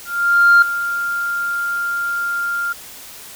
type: tone with ADSR envelope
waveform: sine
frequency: 1396.9 Hz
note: F6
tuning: in tune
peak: -4 dBFS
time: 0.05-2.73 s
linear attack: 570 ms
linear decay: 5 ms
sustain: -14 dB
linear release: 10 ms
effects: tanh soft clip ceiling -4 dBFS + white hiss -37 dBFS RMS until 3.35 s